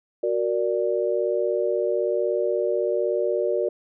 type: chord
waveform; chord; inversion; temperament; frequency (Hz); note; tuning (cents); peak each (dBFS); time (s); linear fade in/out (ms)
sine; Gb augmented; none; equal; 370 / 466.2 / 587.3; Gb4 / Bb4 / D5; 0 / 0 / 0; -25; 0.23-3.69; 5
effects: none